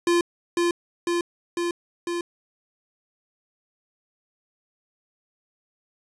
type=tone with echo; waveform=square; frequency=345.5 Hz; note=F4; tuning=19 cents flat; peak=-18 dBFS; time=0.07-0.21 s; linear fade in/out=2 ms; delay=500 ms; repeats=4; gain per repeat=-2 dB; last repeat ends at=2.21 s; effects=resampled to 24000 Hz + 9-bit